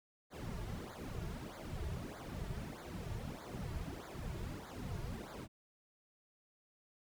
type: noise with flanger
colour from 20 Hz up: brown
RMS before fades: -44 dBFS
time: 0.3-5.48 s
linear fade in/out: 50 ms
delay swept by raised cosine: 0.35 to 3.95 ms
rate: 1.6 Hz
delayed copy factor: -1
effects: none